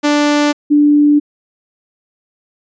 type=tone pair in turn; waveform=sawtooth / sine; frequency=293.7 / 293.7 Hz; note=D4 / D4; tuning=0 / 0 cents; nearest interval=unison; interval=0 cents; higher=neither; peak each=-6 dBFS; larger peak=neither; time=0.03-0.53 / 0.7-1.2 s; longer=neither; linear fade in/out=20 ms; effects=resampled to 16000 Hz